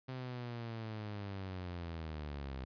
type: linear sweep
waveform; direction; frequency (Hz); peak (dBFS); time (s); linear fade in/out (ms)
sawtooth; down; 130.81 to 64; -37; 0.08-2.65; 10
effects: resampled to 11025 Hz